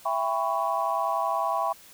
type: chord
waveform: sine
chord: C# half-diminished seventh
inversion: first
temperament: just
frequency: 665.2 / 798.3 / 997.9 / 1108.7 Hz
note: E5 / G5 / B5 / C#6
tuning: +16 / +31 / +18 / 0 cents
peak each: -29 dBFS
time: 0.05-1.73 s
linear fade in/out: 10 ms
effects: tanh soft clip ceiling -13 dBFS + white hiss -51 dBFS RMS until 1.93 s